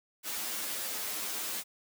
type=noise with comb filter; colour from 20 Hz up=white; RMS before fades=-36 dBFS; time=0.23-1.64 s; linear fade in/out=50 ms; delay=9.4 ms; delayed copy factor=+0.9; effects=high-pass 200 Hz 12 dB/octave